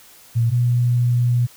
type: tone pair in turn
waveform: sine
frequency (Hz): 116.54 / 121.48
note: A#2 / B2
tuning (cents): 0 / -28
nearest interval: minor second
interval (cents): 72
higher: second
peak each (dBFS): -14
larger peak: neither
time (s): 0.35-0.51 / 0.51-1.47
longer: second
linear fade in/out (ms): 20
effects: white hiss -47 dBFS RMS until 1.56 s